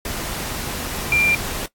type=tone in noise; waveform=sine; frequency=2378 Hz; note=D7; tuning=21 cents sharp; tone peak=-14 dBFS; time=1.12-1.35 s; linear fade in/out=2 ms; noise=pink; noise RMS=-27 dBFS; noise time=0.05-1.66 s; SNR=+10 dB; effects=noise-tail reverb RT60 0.1 s tail -18 dB re dry + AAC 64 kbps